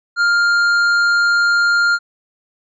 sine tone with hard clipping, 1402 Hz, F6, 6 cents sharp, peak -13 dBFS, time 0.16-1.99 s, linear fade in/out 50 ms, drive 7 dB, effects resampled to 22050 Hz

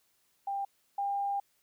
sine tone pair in turn, 794 / 800.4 Hz, G5 / G5, +22 / +36 cents, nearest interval unison, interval 14 cents, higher second, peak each -31 / -29 dBFS, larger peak second, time 0.47-0.65 / 0.98-1.4 s, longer second, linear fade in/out 5 ms, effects white hiss -72 dBFS RMS until 1.62 s

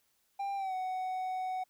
triangle tone with pitch glide, 794 to 745.1 Hz, G5 to F#5, +22 to +12 cents, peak -31 dBFS, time 0.39-1.64 s, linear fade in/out 10 ms, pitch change -110 cents, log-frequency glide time 0.56-0.74 s, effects white hiss -74 dBFS RMS until 1.69 s

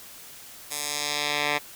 10% pulse tone with band-pass filter sweep, 146.83 Hz, D3, in tune, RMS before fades -28 dBFS, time 0.7-1.59 s, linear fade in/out 20 ms, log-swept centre 10000 to 2100 Hz, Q 1, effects white hiss -45 dBFS RMS until 1.75 s

